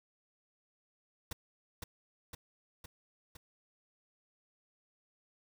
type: noise with echo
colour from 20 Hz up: pink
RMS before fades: -39 dBFS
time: 1.31-1.33 s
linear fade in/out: 5 ms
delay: 510 ms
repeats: 4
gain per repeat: -3 dB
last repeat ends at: 3.37 s
effects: none